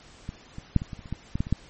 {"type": "clicks", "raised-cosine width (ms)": 5, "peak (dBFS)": [-20, -24, -6, -20, -23, -30, -29, -17, -15, -12, -23, -9], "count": 12, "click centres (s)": [0.291, 0.584, 0.763, 0.819, 0.932, 0.992, 1.058, 1.126, 1.355, 1.405, 1.469, 1.526], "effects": ["pink hiss -51 dBFS RMS until 1.69 s", "MP3 32 kbps"]}